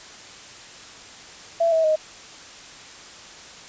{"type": "tone with pitch steps", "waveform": "sine", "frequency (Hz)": [669, 645.8, 623.5], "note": ["E5", "E5", "D#5"], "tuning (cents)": [25, -36, 3], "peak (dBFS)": -16, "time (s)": [1.6, 1.96], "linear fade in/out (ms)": 10, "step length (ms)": 120, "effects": ["white hiss -42 dBFS RMS until 3.68 s", "resampled to 16000 Hz"]}